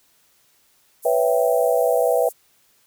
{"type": "band-pass noise", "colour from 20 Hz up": "white", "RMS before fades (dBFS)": -38, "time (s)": [1.02, 2.33], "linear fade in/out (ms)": 20, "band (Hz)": [8300, 15000], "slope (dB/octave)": 24}
{"type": "chord", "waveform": "sine", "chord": "C# half-diminished seventh", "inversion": "third", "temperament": "equal", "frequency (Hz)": [493.9, 554.4, 659.3, 784], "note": ["B4", "C#5", "E5", "G5"], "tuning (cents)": [0, 0, 0, 0], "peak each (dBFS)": [-19, -23, -20, -25], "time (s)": [1.05, 2.29], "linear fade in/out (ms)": 5}
{"effects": ["white hiss -60 dBFS RMS until 2.86 s"]}